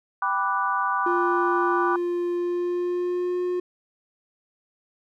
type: chord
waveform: sine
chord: G major seventh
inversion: none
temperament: equal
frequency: 784 / 987.8 / 1174.7 / 1480 Hz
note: G5 / B5 / D6 / F#6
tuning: 0 / 0 / 0 / 0 cents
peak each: -30 / -26 / -25 / -29 dBFS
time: 0.22-1.96 s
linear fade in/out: 2 ms
type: tone with pitch glide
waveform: triangle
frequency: 350 to 358.8 Hz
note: F4 to F4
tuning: +4 to +47 cents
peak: -21 dBFS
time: 1.06-3.6 s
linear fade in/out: 5 ms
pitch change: +43 cents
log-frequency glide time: 2.36-3.4 s
effects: none